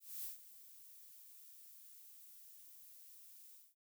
violet noise with ADSR envelope, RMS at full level -44 dBFS, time 0-3.75 s, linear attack 240 ms, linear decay 130 ms, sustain -15 dB, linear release 210 ms, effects none

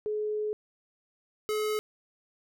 sine / square tone pair in turn, 424.5 / 426.9 Hz, G#4 / G#4, +38 / +48 cents, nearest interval unison, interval 10 cents, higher second, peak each -28 dBFS, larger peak neither, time 0.06-0.53 / 1.49-1.79 s, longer first, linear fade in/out 0 ms, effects none

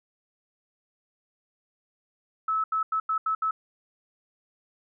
sine tone bursts at uneven times, 1300 Hz, E6, 24 cents flat, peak -23 dBFS, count 6, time 2.48-2.64 / 2.72-2.83 / 2.92-3 / 3.09-3.18 / 3.26-3.35 / 3.42-3.51 s, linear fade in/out 5 ms, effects none

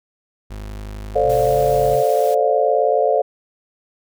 35% pulse tone, 51.7 Hz, G#1, 7 cents flat, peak -27 dBFS, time 0.5-1.96 s, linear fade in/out 10 ms
sine chord, D minor seventh, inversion second, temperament just, 440.5 / 528.6 / 587.3 / 704.8 Hz, A4 / C5 / D5 / F5, +2 / +18 / 0 / +16 cents, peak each -19 dBFS, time 1.15-3.22 s, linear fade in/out 10 ms
sine tone with pitch glide, 123.47 to 133.87 Hz, B2 to C3, 0 to +40 cents, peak -27 dBFS, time 1.23-2.04 s, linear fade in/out 50 ms, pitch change +140 cents, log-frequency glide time 1.45-1.53 s
white noise, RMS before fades -37 dBFS, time 1.29-2.35 s, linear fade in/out 10 ms
effects none

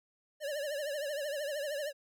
square tone with vibrato, 581 Hz, D5, 19 cents flat, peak -35 dBFS, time 0.4-1.93 s, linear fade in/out 50 ms, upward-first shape triangle, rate 13 Hz, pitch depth 120 cents each way, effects none

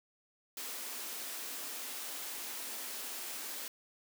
white high-pass noise, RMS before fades -42 dBFS, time 0.57-3.68 s, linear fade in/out 2 ms, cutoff 220 Hz, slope 96 dB/octave, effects none

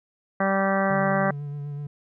harmonic tone, 194.5 Hz, G3, 13 cents flat, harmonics 1 / 2 / 3 / 4 / 5 / 6 / 7 / 8 / 9 / 10, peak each -25 / -33 / -25 / -28 / -37 / -29 / -37 / -30 / -38 / -33 dBFS, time 0.4-1.31 s, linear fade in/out 5 ms
triangle tone with vibrato, 144.6 Hz, D3, 27 cents flat, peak -28 dBFS, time 0.9-1.87 s, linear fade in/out 5 ms, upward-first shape sine, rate 8 Hz, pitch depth 25 cents each way
effects none

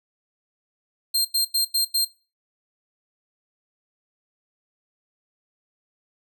sawtooth tone bursts, 4186 Hz, C8, in tune, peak -16 dBFS, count 5, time 1.14-2.05 s, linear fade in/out 10 ms, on 110 ms, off 90 ms, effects noise-tail reverb RT60 0.3 s tail -18 dB re dry

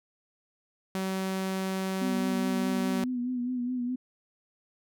sawtooth tone, 190 Hz, F#3, 46 cents sharp, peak -25 dBFS, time 0.95-3.04 s, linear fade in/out 0 ms
sine tone with vibrato, 248.1 Hz, B3, 8 cents sharp, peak -28 dBFS, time 2.01-3.96 s, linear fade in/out 10 ms, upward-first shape sine, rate 4.8 Hz, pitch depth 45 cents each way
effects none

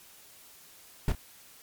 brown noise with echo, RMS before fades -24 dBFS, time 1.08-1.12 s, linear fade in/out 2 ms, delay 30 ms, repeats 1, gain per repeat -13 dB, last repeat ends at 1.15 s, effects white hiss -54 dBFS RMS until 1.62 s + MP3 96 kbps

